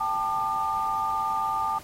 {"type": "chord", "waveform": "sine", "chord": "G suspended second", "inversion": "none", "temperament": "equal with one note detuned", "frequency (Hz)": [784, 880, 1201.4], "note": ["G5", "A5", "D6"], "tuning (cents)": [0, 0, 39], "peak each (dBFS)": [-32, -28, -27], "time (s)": [0, 1.79], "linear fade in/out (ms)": 10, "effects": ["pink hiss -47 dBFS RMS until 1.83 s", "AAC 48 kbps"]}